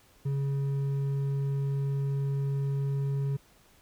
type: tone with hard clipping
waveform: triangle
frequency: 138.59 Hz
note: C#3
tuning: in tune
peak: -28 dBFS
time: 0.25-3.37 s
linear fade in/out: 10 ms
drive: 8 dB
effects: pink hiss -61 dBFS RMS until 3.81 s